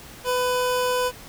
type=tone; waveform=25% pulse; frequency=499.8 Hz; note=B4; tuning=21 cents sharp; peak=-17 dBFS; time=0.24-1.12 s; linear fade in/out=50 ms; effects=pink hiss -43 dBFS RMS until 1.28 s